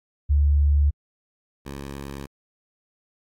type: tone pair in turn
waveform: sine / 10% pulse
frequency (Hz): 72.3 / 69.49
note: D2 / C#2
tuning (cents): -27 / +5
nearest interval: minor second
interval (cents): 68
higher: first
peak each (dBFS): -15 / -25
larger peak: first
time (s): 0.29-0.91 / 1.65-2.27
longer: neither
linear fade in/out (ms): 20
effects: AAC 48 kbps